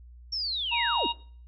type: linear sweep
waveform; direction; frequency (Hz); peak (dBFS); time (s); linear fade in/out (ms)
sine; down; 5570 to 207.7; -28; 0.32-1.07; 10
type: harmonic tone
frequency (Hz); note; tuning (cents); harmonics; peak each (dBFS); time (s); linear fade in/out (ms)
942; A#5; +18; 1 / 3 / 4; -28 / -31 / -31; 0.71-1.13; 20
effects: noise-tail reverb RT60 0.5 s tail -20 dB re dry + added 60 Hz sine -46 dBFS peak until 1.47 s